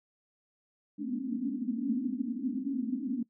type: band-pass noise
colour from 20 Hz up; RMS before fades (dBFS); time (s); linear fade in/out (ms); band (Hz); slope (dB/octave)
white; -33; 0.98-3.23; 5; 220 to 280; 96
effects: noise-tail reverb RT60 0.1 s tail -20 dB re dry